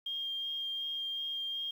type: tone with vibrato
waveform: sine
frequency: 3213 Hz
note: G7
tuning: 42 cents sharp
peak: -34 dBFS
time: 0.06-1.71 s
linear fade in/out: 5 ms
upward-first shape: sine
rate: 2.7 Hz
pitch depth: 9 cents each way
effects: 10-bit